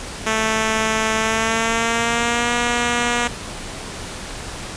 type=tone with pitch glide; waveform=5% pulse; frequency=220 to 239.9 Hz; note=A3 to A#3; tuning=0 to +50 cents; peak=-6 dBFS; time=0.26-3.28 s; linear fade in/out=10 ms; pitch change=+150 cents; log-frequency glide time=1.17-2.53 s; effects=pink hiss -31 dBFS RMS until 4.76 s + resampled to 22050 Hz